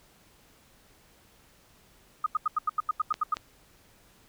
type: tone bursts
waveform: sine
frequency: 1244.5 Hz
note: D#6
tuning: in tune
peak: -22 dBFS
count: 11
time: 2.24-3.343 s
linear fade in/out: 5 ms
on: 23 ms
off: 85 ms
type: clicks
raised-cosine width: 0.2 ms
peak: -18 dBFS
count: 2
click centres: 3.141 / 3.369 s
effects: pink hiss -60 dBFS RMS until 4.28 s